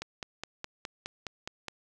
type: click train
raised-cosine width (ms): 0.2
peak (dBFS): -19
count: 9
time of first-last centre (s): 0.02-1.683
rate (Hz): 4.81
effects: none

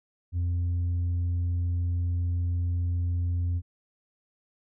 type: tone with tanh clipping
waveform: sine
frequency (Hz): 87.31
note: F2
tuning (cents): 0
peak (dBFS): -25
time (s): 0.32-3.62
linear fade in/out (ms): 50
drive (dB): 2
effects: none

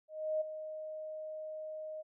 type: tone with ADSR envelope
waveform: sine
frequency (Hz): 622.3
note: D#5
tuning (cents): 0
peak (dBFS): -29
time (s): 0.08-2.03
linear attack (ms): 330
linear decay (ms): 12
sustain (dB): -11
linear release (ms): 26
effects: none

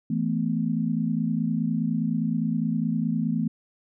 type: chord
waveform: sine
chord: E suspended fourth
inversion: none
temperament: equal with one note detuned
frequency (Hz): 164.81 / 220 / 249.7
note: E3 / A3 / B3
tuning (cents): 0 / 0 / +19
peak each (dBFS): -27 / -26 / -28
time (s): 0.1-3.48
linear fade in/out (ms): 5
effects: none

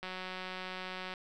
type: click train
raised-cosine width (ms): 0.3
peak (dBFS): -25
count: 206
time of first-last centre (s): 0.03-1.138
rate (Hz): 185
effects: none

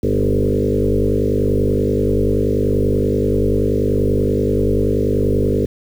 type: tone with frequency modulation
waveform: sine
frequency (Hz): 251.2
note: B3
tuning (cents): +30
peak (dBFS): -13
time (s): 0.03-5.66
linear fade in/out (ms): 5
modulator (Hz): 50.4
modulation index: 4.6
effects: 7-bit

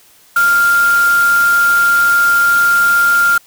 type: tone in noise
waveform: sine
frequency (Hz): 1396.9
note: F6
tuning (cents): 0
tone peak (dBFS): -8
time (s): 0.36-3.38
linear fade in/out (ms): 5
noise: white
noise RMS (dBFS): -24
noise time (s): 0.36-3.38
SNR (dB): +13
effects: white hiss -47 dBFS RMS until 3.46 s

